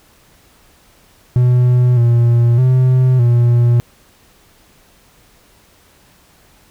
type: tone with pitch steps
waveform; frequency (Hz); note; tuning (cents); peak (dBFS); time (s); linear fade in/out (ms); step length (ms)
triangle; 124 / 118.5 / 128.3 / 119.7; B2 / A#2 / C3 / A#2; +7 / +29 / -34 / +46; -6; 1.36-3.8; 0; 610
effects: pink hiss -50 dBFS RMS until 6.7 s